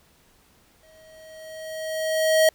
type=tone with exponential growth; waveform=square; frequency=634 Hz; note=D#5; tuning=32 cents sharp; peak=-14 dBFS; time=0.83-2.49 s; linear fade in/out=2 ms; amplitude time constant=360 ms; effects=pink hiss -59 dBFS RMS until 2.54 s